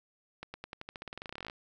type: accelerating click train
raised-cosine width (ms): 0.3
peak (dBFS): -25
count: 23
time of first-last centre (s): 0.43-1.499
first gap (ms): 110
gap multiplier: 0.91
effects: none